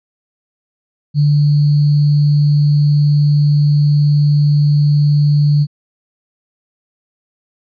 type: tone with sample-and-hold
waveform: sine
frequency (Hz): 146.83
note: D3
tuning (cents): 0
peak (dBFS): -8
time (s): 1.14-5.67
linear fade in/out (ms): 50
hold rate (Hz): 4410
effects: resampled to 11025 Hz